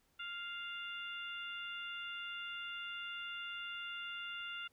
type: harmonic tone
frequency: 698.5 Hz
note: F5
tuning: in tune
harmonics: 2 / 3 / 4 / 5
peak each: -45 / -52 / -45 / -52 dBFS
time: 0.19-4.68 s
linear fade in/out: 10 ms
effects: pink hiss -75 dBFS RMS until 4.72 s